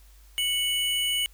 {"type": "tone pair together", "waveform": "square", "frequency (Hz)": [2217, 2959], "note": ["C#7", "F#7"], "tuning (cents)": [0, -1], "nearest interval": "perfect fourth", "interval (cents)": 499, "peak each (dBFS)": [-33, -25], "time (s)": [0.38, 1.26], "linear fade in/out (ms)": 0, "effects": ["added 50 Hz sine -50 dBFS peak until 1.33 s", "white hiss -60 dBFS RMS until 1.33 s"]}